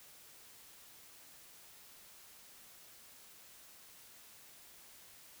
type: silence
effects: white hiss -58 dBFS RMS until 5.4 s